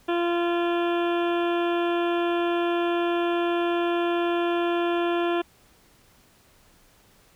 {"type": "harmonic tone", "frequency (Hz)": 344.8, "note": "F4", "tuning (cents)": -22, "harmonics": [1, 2, 3, 4, 5, 7, 8, 9, 10], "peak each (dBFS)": [-23, -29, -33, -35, -37, -40, -41, -42, -43], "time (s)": [0.08, 5.42], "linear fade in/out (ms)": 10, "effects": ["pink hiss -58 dBFS RMS until 7.35 s"]}